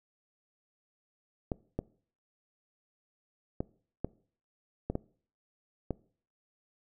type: clicks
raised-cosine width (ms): 2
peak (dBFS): -18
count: 7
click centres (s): 1.518 / 1.79 / 3.605 / 4.046 / 4.9 / 4.954 / 5.907
effects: noise-tail reverb RT60 0.5 s tail -22 dB re dry